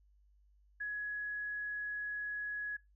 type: tone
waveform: sine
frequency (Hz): 1679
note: G#6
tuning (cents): +18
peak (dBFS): -36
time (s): 0.8-2.77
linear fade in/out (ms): 10
effects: noise-tail reverb RT60 0.2 s tail -23 dB re dry + added 50 Hz sine -64 dBFS peak until 2.95 s